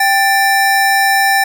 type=tone pair together; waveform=square; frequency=784 / 1771.8 Hz; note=G5 / A6; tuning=0 / +12 cents; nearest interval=octave + major second; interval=1412 cents; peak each=-13 dBFS; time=0-1.44 s; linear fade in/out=5 ms; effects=8-bit